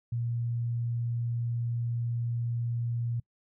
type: tone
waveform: sine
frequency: 118.2 Hz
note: A#2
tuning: 24 cents sharp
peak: -28 dBFS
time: 0.12-3.2 s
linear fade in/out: 5 ms
effects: noise-tail reverb RT60 0.1 s tail -26 dB re dry